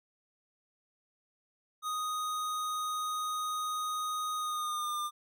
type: tone with pitch glide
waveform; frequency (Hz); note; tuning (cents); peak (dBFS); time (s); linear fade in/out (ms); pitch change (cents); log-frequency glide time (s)
square; 1244.5 to 1200.7; D#6 to D6; 0 to +38; -33; 1.82-5.11; 50; -62; 4.37-4.99
effects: none